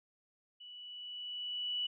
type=tone with level ramp; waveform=sine; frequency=2954 Hz; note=F#7; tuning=3 cents flat; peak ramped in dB=-49 to -32 dBFS; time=0.6-1.87 s; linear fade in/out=10 ms; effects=none